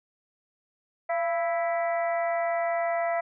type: harmonic tone with a mistuned harmonic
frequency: 329.6 Hz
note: E4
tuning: in tune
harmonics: 2 / 3 / 4 / 5 / 6 / 7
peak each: -25 / -37 / -37 / -44 / -35 / -45 dBFS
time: 1.09-3.21 s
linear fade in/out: 10 ms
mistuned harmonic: 2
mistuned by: +55 cents
effects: none